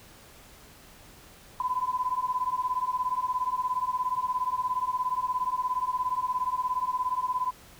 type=beating tone pair; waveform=sine; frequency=999 / 1016 Hz; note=B5 / B5; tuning=+20 / +49 cents; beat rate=17 Hz; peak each=-29 dBFS; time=1.6-7.51 s; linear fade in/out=2 ms; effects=pink hiss -52 dBFS RMS until 7.79 s